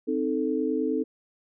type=chord; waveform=sine; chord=A diminished; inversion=first; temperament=equal; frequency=261.6 / 311.1 / 440 Hz; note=C4 / Eb4 / A4; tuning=0 / 0 / 0 cents; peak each=-28 dBFS; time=0.07-1.04 s; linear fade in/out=20 ms; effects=none